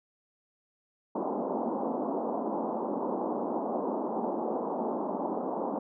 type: band-pass noise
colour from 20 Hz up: pink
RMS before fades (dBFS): -32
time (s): 1.15-5.79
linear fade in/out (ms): 5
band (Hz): 210 to 1000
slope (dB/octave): 48
effects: none